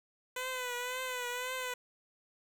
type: tone with vibrato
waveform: 10% pulse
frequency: 501 Hz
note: B4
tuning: 25 cents sharp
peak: -27 dBFS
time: 0.36-1.74 s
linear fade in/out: 5 ms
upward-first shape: triangle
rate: 1.9 Hz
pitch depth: 60 cents each way
effects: 9-bit